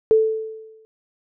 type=tone with exponential decay; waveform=sine; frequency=440 Hz; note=A4; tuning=in tune; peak=-9 dBFS; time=0.11-0.85 s; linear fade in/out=0 ms; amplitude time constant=160 ms; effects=none